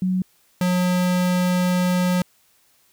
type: tone pair in turn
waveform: sine / square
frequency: 185 / 180.46 Hz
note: F#3 / F#3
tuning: 0 / -43 cents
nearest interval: unison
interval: 43 cents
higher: first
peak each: -18 dBFS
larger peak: neither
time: 0.02-0.22 / 0.61-2.22 s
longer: second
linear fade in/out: 2 ms
effects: white hiss -60 dBFS RMS until 2.92 s